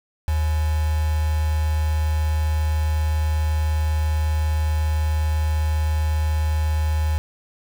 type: tone with quantisation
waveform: sine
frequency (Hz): 77.3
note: D#2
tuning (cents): -11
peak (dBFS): -18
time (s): 0.28-7.18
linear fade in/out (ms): 0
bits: 5
effects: none